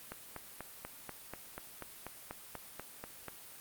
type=click train; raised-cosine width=0.5 ms; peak=-26 dBFS; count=14; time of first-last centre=0.12-3.283 s; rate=4.11 Hz; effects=white hiss -52 dBFS RMS until 3.6 s + Opus 32 kbps